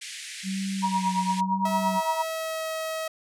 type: band-pass noise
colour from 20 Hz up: pink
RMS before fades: -39 dBFS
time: 0.01-1.41 s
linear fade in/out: 10 ms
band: 1800 to 10000 Hz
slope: 48 dB/octave
type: tone with vibrato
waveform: sine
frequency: 189.2 Hz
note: F#3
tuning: 39 cents sharp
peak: -27 dBFS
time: 0.43-2.01 s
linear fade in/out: 50 ms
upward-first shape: sine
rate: 0.98 Hz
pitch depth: 41 cents each way
type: tone with tremolo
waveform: sine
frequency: 952 Hz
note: A#5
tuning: 36 cents sharp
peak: -20 dBFS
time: 0.82-2.23 s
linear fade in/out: 20 ms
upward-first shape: triangle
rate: 8.8 Hz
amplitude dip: 95%
type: tone with pitch glide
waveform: sawtooth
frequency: 647 to 639.6 Hz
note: E5 to D#5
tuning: -32 to +48 cents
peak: -25 dBFS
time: 1.65-3.08 s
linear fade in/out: 5 ms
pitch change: -20 cents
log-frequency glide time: 2.2-2.68 s
effects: none